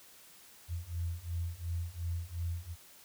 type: beating tone pair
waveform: sine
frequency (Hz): 83.7 / 86.5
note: E2 / F2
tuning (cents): +27 / -16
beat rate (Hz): 2.8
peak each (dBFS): -38 / -37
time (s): 0.68-2.76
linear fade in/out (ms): 50
effects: white hiss -57 dBFS RMS until 3.04 s